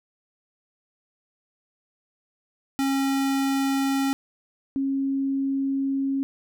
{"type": "tone pair in turn", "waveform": ["square", "sine"], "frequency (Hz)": [272.3, 272.3], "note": ["C#4", "C#4"], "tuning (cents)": [-31, -31], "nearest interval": "unison", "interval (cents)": 0, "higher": "neither", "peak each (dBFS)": -22, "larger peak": "neither", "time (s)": [[2.79, 4.13], [4.76, 6.23]], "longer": "second", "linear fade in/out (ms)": 0, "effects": []}